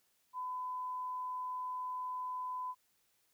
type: tone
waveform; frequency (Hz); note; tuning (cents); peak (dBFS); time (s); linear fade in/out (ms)
sine; 1007; B5; +33; -37; 0.33-2.75; 50
effects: white hiss -75 dBFS RMS until 3.33 s